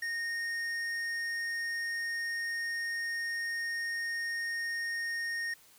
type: tone with hard clipping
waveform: sine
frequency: 1849 Hz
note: A#6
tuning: 15 cents flat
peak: -34 dBFS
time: 0.02-5.54 s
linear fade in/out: 5 ms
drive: 9 dB
effects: white hiss -60 dBFS RMS until 5.78 s